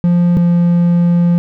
triangle tone pair in turn, 174.4 / 173.1 Hz, F3 / F3, -2 / -15 cents, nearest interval unison, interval 13 cents, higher first, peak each -6 dBFS, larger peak neither, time 0.04-0.37 / 0.37-1.38 s, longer second, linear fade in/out 0 ms, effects none

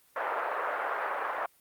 white band-pass noise, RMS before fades -32 dBFS, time 0.16-1.46 s, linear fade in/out 2 ms, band 510 to 1500 Hz, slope 24 dB/octave, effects white hiss -64 dBFS RMS until 1.6 s + Opus 32 kbps

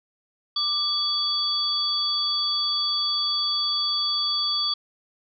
sine tone cluster, 1187 / 3398 / 4589 Hz, D6 / G#7 / D8, +18 / +39 / -41 cents, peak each -32 / -26 / -24 dBFS, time 0.56-4.74 s, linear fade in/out 5 ms, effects none

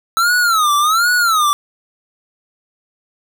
square tone with vibrato, 1309 Hz, E6, 13 cents flat, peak -12 dBFS, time 0.17-1.53 s, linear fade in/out 0 ms, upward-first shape sine, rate 1.3 Hz, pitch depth 200 cents each way, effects none

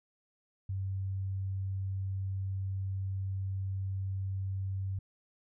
sine tone, 96.2 Hz, G2, 32 cents flat, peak -32 dBFS, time 0.69-4.99 s, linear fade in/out 5 ms, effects none

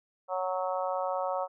harmonic tone, 185 Hz, F#3, in tune, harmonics 3 / 4 / 5 / 6 / 7, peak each -32 / -34 / -36 / -38 / -39 dBFS, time 0.28-1.48 s, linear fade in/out 50 ms, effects none

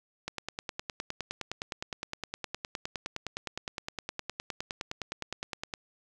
click train, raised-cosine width 0.2 ms, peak -17 dBFS, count 54, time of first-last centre 0.28-5.738 s, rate 9.71 Hz, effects none

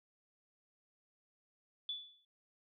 sine tone with exponential decay, 3459 Hz, A7, 30 cents flat, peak -35 dBFS, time 1.89-2.25 s, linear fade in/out 2 ms, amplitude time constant 78 ms, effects none

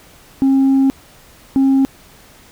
sine tone pair in turn, 269.5 / 269.5 Hz, C#4 / C#4, -49 / -49 cents, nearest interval unison, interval 0 cents, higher neither, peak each -7 dBFS, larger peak neither, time 0.42-0.9 / 1.56-1.85 s, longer first, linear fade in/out 0 ms, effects tanh soft clip ceiling -8 dBFS + pink hiss -45 dBFS RMS until 2.51 s

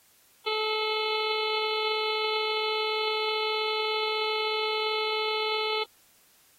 harmonic tone with a mistuned harmonic, 433.2 Hz, A4, 27 cents flat, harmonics 1 / 2 / 3 / 5 / 6 / 7 / 8 / 9 / 10, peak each -30 / -35 / -35 / -35 / -39 / -36 / -37 / -37 / -42 dBFS, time 0.46-5.84 s, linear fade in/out 10 ms, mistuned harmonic 9, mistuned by +45 cents, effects white hiss -61 dBFS RMS until 6.58 s + AAC 48 kbps

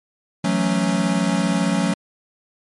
square chord, F# minor seventh, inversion third, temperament equal with one note detuned, 167.21 / 185 / 220 / 277.2 Hz, E3 / F#3 / A3 / C#4, +25 / 0 / 0 / 0 cents, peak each -27 / -21 / -24 / -25 dBFS, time 0.44-1.94 s, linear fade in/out 5 ms, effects MP3 48 kbps

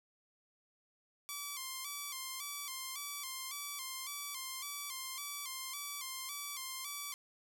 5% pulse tone with vibrato, 1100 Hz, C#6, 14 cents flat, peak -29 dBFS, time 1.29-7.14 s, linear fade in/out 0 ms, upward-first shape square, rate 1.8 Hz, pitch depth 78 cents each way, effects none

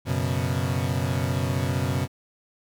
35% pulse chord, F# suspended fourth, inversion none, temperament equal, 92.5 / 123.47 / 138.59 Hz, F#2 / B2 / C#3, 0 / 0 / 0 cents, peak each -26 dBFS, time 0.05-2.08 s, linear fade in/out 50 ms, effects none

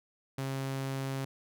sawtooth tone, 135 Hz, C#3, 45 cents flat, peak -29 dBFS, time 0.38-1.25 s, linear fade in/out 5 ms, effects none

